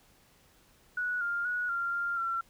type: tone with pitch steps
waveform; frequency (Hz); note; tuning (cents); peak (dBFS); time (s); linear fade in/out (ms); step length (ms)
sine; 1469 / 1401 / 1461 / 1387 / 1395 / 1358; F#6 / F6 / F#6 / F6 / F6 / F6; -13 / +5 / -22 / -12 / -2 / -49; -29; 0.97-2.41; 5; 240
effects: pink hiss -63 dBFS RMS until 2.49 s